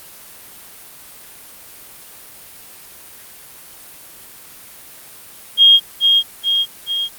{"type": "tone with echo", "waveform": "sine", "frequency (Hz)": 3246, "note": "G#7", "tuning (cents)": -40, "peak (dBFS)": -5, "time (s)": [5.57, 5.8], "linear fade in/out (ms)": 50, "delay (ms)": 430, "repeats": 3, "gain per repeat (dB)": -4, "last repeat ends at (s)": 7.09, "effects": ["white hiss -39 dBFS RMS until 7.18 s", "Opus 32 kbps"]}